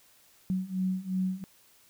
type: beating tone pair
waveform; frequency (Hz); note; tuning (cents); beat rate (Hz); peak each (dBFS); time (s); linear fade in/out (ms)
sine; 185 / 187.8; F#3 / F#3; 0 / +26; 2.8; -32 / -30; 0.5-1.44; 0
effects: white hiss -61 dBFS RMS until 1.89 s